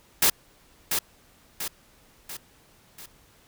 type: noise with echo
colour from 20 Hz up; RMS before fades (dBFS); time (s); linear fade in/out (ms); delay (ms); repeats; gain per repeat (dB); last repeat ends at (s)
white; -19; 0.22-0.3; 5; 690; 4; -6; 3.06
effects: pink hiss -58 dBFS RMS until 3.47 s